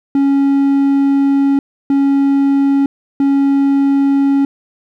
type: tone bursts at uneven times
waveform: triangle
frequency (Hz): 277.2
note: C#4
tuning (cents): 0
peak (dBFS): -7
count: 3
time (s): 0.15-1.59 / 1.9-2.86 / 3.2-4.45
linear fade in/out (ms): 2
effects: none